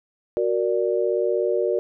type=chord; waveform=sine; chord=Gb augmented; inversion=none; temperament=equal; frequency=370 / 466.2 / 587.3 Hz; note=Gb4 / Bb4 / D5; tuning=0 / 0 / 0 cents; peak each=-23 / -23 / -25 dBFS; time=0.37-1.79 s; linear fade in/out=0 ms; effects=none